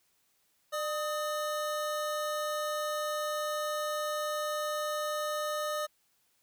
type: tone pair together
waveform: square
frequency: 600 / 1253.9 Hz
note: D5 / D#6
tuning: +37 / +13 cents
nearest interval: octave + minor second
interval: 1276 cents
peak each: -34 / -36 dBFS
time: 0.72-5.87 s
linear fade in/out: 20 ms
effects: white hiss -72 dBFS RMS until 6.42 s